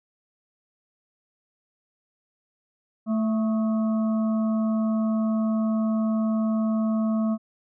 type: harmonic tone with a mistuned harmonic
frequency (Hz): 220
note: A3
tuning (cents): 0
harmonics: 1 / 3 / 5 / 6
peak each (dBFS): -21 / -33 / -39 / -43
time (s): 3.06-7.38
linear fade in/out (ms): 50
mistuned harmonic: 6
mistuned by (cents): -69
effects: none